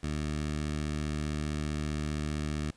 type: tone with notch filter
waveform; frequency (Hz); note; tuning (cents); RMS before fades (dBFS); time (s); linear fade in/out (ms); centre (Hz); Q
15% pulse; 75.3; D2; +44; -33; 0.03-2.71; 5; 810; 1.7
effects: pink hiss -62 dBFS RMS until 2.76 s + resampled to 22050 Hz